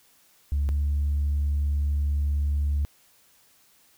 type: tone pair in turn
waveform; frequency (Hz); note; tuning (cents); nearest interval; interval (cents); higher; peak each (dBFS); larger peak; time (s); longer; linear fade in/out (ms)
sine; 71.4 / 72.27; D2 / D2; -48 / -27; unison; 21; second; -20; neither; 0.52-0.69 / 0.69-2.85; second; 0
effects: tanh soft clip ceiling -19 dBFS + white hiss -60 dBFS RMS until 3.97 s